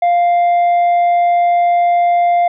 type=tone with tanh clipping; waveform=triangle; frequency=698.5 Hz; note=F5; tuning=in tune; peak=-10 dBFS; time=0.02-2.48 s; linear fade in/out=5 ms; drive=8 dB; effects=none